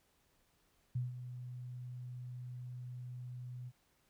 sine tone with ADSR envelope, 124.3 Hz, B2, 12 cents sharp, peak -32 dBFS, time 0.95-3.72 s, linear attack 8 ms, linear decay 160 ms, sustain -11 dB, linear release 46 ms, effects pink hiss -74 dBFS RMS until 4.09 s

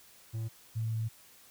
triangle / sine tone pair in turn, 112 / 112 Hz, A2 / A2, +31 / +31 cents, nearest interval unison, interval 0 cents, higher neither, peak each -31 / -30 dBFS, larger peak second, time 0.33-0.49 / 0.75-1.09 s, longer second, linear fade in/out 20 ms, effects white hiss -58 dBFS RMS until 1.5 s

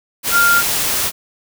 sine tone in noise, 1396.9 Hz, F6, in tune, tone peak -10 dBFS, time 0.31-0.63 s, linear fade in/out 50 ms, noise white, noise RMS -18 dBFS, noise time 0.23-1.12 s, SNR +5 dB, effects none

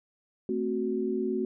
sine chord, F# diminished, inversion first, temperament equal with one note detuned, 222.6 / 261.6 / 370 Hz, A3 / C4 / F#4, +20 / 0 / 0 cents, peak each -32 / -33 / -29 dBFS, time 0.49-1.45 s, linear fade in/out 2 ms, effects none

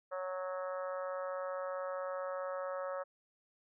harmonic tone, 184.6 Hz, F#3, 4 cents flat, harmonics 3 / 4 / 5 / 6 / 7 / 8 / 9 / 10, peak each -38 / -51 / -50 / -47 / -45 / -56 / -53 / -60 dBFS, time 0.11-3.04 s, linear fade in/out 20 ms, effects none

